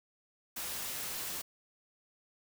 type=noise; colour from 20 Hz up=white; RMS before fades=-39 dBFS; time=0.56-1.42 s; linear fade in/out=10 ms; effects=none